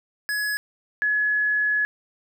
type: tone pair in turn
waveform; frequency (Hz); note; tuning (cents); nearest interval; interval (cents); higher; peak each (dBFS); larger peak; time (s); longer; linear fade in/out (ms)
square / sine; 1688 / 1695.9; G#6 / G#6; +28 / +36; unison; 8; second; -24 / -19; second; 0.29-0.57 / 1.02-1.85; second; 0
effects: none